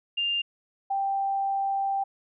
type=tone pair in turn; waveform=sine; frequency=2800 / 785.7 Hz; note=F7 / G5; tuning=+4 / +4 cents; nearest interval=octave + minor seventh; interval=2200 cents; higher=first; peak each=-24 dBFS; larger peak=neither; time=0.17-0.42 / 0.9-2.04 s; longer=second; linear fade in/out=10 ms; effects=none